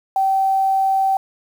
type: tone with quantisation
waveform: sine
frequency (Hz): 773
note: G5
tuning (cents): -24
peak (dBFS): -14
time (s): 0.16-1.17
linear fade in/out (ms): 2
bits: 7
effects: none